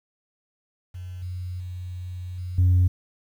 sine tone with level steps, 90.4 Hz, F#2, 40 cents flat, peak -33 / -29 / -31 / -29 / -13 dBFS, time 0.94-2.88 s, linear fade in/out 10 ms, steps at 1.22 / 1.6 / 2.38 / 2.58 s, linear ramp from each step 5 ms, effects tanh soft clip ceiling -13 dBFS + 9-bit

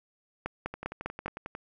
two click trains, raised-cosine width 0.5 ms, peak -17 / -23 dBFS, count 5 / 10, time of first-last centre 0.46-1.26 / 0.74-1.551 s, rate 5 / 11.1 Hz, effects none

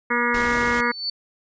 harmonic tone, 239.9 Hz, A#3, 50 cents sharp, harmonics 1 / 2 / 4 / 5 / 6 / 7 / 8 / 9, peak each -27 / -27 / -27 / -27 / -27 / -27 / -27 / -27 dBFS, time 0.1-0.92 s, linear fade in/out 10 ms
pink noise, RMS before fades -31 dBFS, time 0.34-0.81 s, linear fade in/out 5 ms
sine tone with exponential growth, 4499 Hz, C#8, 25 cents sharp, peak -21 dBFS, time 0.64-1.1 s, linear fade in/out 5 ms, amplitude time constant 100 ms
effects resampled to 16000 Hz

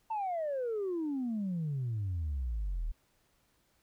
sine exponential sweep, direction down, 910 to 36.54 Hz, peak -30 dBFS, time 0.1-2.92 s, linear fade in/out 10 ms, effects tanh soft clip ceiling -29 dBFS + pink hiss -72 dBFS RMS until 3.82 s

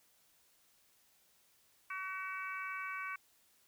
harmonic tone, 378.4 Hz, F#4, 39 cents sharp, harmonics 3 / 4 / 5 / 6 / 7, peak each -43 / -44 / -52 / -44 / -52 dBFS, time 1.9-3.16 s, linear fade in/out 5 ms, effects white hiss -70 dBFS RMS until 3.67 s

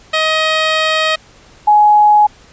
10% pulse / sine tone pair in turn, 630 / 838.8 Hz, D#5 / G#5, +21 / +17 cents, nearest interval perfect fourth, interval 496 cents, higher second, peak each -3 / -5 dBFS, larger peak first, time 0.13-1.16 / 1.67-2.27 s, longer first, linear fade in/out 10 ms, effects pink hiss -44 dBFS RMS until 2.52 s + resampled to 16000 Hz

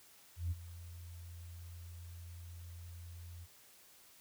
sine tone with ADSR envelope, 85.8 Hz, F2, 30 cents flat, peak -31 dBFS, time 0.36-3.47 s, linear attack 150 ms, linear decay 31 ms, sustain -16 dB, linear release 38 ms, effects tanh soft clip ceiling -29 dBFS + white hiss -62 dBFS RMS until 4.2 s

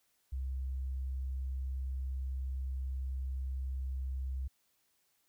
sine tone, 65.6 Hz, C2, 5 cents sharp, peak -34 dBFS, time 0.32-4.48 s, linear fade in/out 10 ms, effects white hiss -75 dBFS RMS until 5.28 s

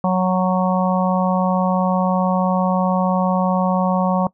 harmonic tone, 184.6 Hz, F#3, 4 cents flat, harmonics 1 / 3 / 4 / 5 / 6, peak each -17 / -22 / -23 / -24 / -25 dBFS, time 0.04-4.27 s, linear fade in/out 2 ms, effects noise-tail reverb RT60 0.1 s tail -21 dB re dry

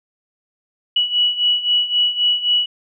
sine beating tone pair, 2934 / 2937.8 Hz, F#7 / F#7, -15 / -13 cents, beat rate 3.8 Hz, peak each -20 / -16 dBFS, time 0.96-2.66 s, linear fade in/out 5 ms, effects none

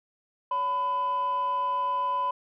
sine tone pair together, 563 / 1003.2 Hz, C#5 / B5, +27 / +27 cents, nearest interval minor seventh, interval 1000 cents, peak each -35 / -23 dBFS, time 0.51-2.31 s, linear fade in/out 5 ms, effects tanh soft clip ceiling -22 dBFS

